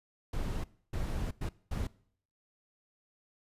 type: noise bursts at uneven times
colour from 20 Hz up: brown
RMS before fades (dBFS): -34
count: 4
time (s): 0.33-0.64 / 0.93-1.31 / 1.41-1.49 / 1.71-1.87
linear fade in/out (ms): 5
effects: noise-tail reverb RT60 0.6 s tail -21 dB re dry + resampled to 32000 Hz